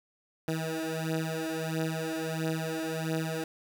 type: beating tone pair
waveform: 15% pulse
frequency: 159.7 / 161.2 Hz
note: D#3 / E3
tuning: +45 / -38 cents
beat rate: 1.5 Hz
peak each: -27 dBFS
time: 0.48-3.44 s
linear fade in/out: 2 ms
effects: none